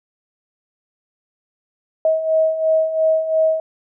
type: beating tone pair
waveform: sine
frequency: 635 / 637.9 Hz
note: D#5 / D#5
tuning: +35 / +43 cents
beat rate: 2.9 Hz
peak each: -21 / -15 dBFS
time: 2.05-3.6 s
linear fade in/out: 2 ms
effects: none